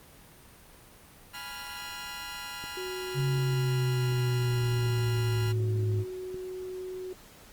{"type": "chord", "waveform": "15% pulse", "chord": "F diminished", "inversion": "first", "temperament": "equal", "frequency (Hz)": [830.6, 987.8, 1396.9], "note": ["Ab5", "Cb6", "F6"], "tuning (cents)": [0, 0, 0], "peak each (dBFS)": [-38, -36, -34], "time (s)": [1.33, 5.53], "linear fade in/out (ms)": 20}
{"type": "click train", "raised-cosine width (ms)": 3, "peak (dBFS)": -30, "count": 6, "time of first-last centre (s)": [2.64, 6.344], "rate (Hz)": 1.35}
{"type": "tone", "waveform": "sine", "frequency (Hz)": 370, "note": "F#4", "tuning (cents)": 0, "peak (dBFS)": -35, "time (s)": [2.77, 7.13], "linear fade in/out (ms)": 2}
{"type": "exponential sweep", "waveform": "sine", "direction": "down", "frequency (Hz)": [138.59, 103.83], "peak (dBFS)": -25, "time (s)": [3.14, 6.05], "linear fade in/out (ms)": 50}
{"effects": ["pink hiss -53 dBFS RMS until 7.52 s", "Opus 32 kbps"]}